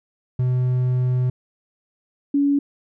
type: tone pair in turn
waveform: triangle / sine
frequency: 126.2 / 283.3 Hz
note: B2 / C#4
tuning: +38 / +38 cents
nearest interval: octave + major second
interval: 1400 cents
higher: second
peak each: -15 dBFS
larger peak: neither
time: 0.39-1.3 / 2.34-2.59 s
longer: first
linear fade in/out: 5 ms
effects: none